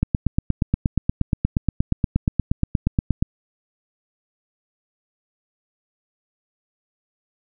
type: click train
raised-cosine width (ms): 5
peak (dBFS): -5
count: 28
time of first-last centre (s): 0.03-3.225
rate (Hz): 8.45
effects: none